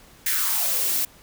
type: noise with high-pass filter sweep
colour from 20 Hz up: blue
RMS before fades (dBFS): -23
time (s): 0.26-1.05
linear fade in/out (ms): 5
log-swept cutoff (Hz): 1900 to 220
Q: 4.8
effects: pink hiss -51 dBFS RMS until 1.22 s